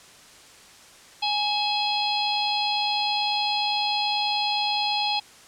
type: harmonic tone with a mistuned harmonic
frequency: 830.6 Hz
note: G#5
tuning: in tune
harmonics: 1 / 3 / 4 / 5 / 6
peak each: -26 / -31 / -28 / -28 / -34 dBFS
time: 1.22-5.2 s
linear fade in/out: 10 ms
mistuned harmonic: 3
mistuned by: +59 cents
effects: white hiss -49 dBFS RMS until 5.47 s + low-pass 8000 Hz 12 dB/octave